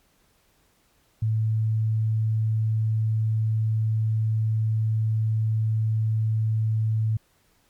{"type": "tone", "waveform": "sine", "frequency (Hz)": 110, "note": "A2", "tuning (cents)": 0, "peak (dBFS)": -20, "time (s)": [1.22, 7.17], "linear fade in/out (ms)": 5, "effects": ["pink hiss -64 dBFS RMS until 7.69 s", "MP3 96 kbps"]}